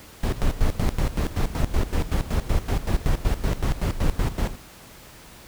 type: noise with tremolo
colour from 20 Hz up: brown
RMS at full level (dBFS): -20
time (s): 0.23-4.56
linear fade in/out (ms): 5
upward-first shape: square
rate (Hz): 5.3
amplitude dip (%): 80
effects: pink hiss -46 dBFS RMS until 5.47 s